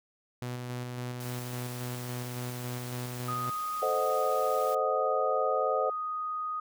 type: tone with tremolo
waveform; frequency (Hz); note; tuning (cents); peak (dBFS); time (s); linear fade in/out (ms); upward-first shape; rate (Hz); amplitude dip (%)
sawtooth; 123.47; B2; 0; -30; 0.42-3.5; 0; square; 3.6; 25
type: noise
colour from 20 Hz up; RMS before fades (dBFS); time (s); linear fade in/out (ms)
white; -46; 1.2-4.75; 5
type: tone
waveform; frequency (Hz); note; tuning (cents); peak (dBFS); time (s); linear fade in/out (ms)
sine; 1244.5; D#6; 0; -31; 3.28-6.6; 5
type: chord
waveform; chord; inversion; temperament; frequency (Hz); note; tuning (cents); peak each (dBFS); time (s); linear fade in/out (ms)
sine; A diminished seventh; none; equal; 440 / 523.3 / 622.3 / 740; A4 / C5 / Eb5 / Gb5; 0 / 0 / 0 / 0; -33 / -30 / -32 / -33; 3.82-5.9; 5
effects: none